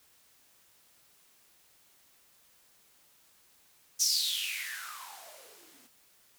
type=noise with band-pass filter sweep; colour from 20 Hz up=violet; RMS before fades=-35 dBFS; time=3.99-5.88 s; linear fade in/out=20 ms; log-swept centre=6100 to 230 Hz; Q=8.5; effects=white hiss -64 dBFS RMS until 6.38 s